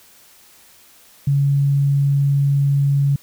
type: tone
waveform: sine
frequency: 140.4 Hz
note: C#3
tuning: 22 cents sharp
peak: -13 dBFS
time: 1.27-3.16 s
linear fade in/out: 5 ms
effects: white hiss -49 dBFS RMS until 3.22 s